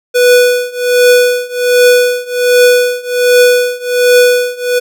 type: tone with tremolo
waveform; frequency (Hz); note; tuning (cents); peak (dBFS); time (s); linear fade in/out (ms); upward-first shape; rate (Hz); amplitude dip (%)
square; 492.5; B4; -5; -3; 0.14-4.8; 20; triangle; 1.3; 95
effects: none